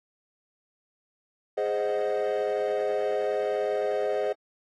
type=chord; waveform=triangle; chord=Ab dominant seventh; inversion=none; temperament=equal; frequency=415.3 / 523.3 / 622.3 / 740 Hz; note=Ab4 / C5 / Eb5 / Gb5; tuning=0 / 0 / 0 / 0 cents; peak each=-26 / -27 / -27 / -32 dBFS; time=1.57-4.33 s; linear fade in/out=10 ms; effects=tanh soft clip ceiling -17 dBFS + AAC 32 kbps